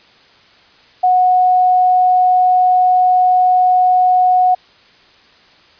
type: tone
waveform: sine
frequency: 733 Hz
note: F#5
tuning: 16 cents flat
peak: -8 dBFS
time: 1.03-4.55 s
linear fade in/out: 10 ms
effects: white hiss -47 dBFS RMS until 5.79 s + resampled to 11025 Hz